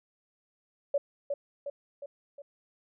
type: tone with echo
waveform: sine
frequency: 568 Hz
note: C#5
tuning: 42 cents sharp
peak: -23 dBFS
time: 0.94-0.98 s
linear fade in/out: 5 ms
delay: 360 ms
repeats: 4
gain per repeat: -5 dB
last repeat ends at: 2.42 s
effects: none